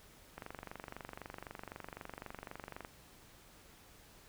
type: click train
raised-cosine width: 0.5 ms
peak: -29 dBFS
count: 60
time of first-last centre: 0.38-2.849 s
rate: 23.9 Hz
effects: pink hiss -60 dBFS RMS until 4.28 s